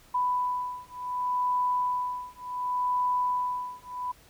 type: beating tone pair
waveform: sine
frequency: 993 / 993.68 Hz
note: B5 / B5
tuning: +9 / +10 cents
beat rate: 0.68 Hz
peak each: -29 dBFS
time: 0.14-4.12 s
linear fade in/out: 10 ms
effects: pink hiss -57 dBFS RMS until 4.29 s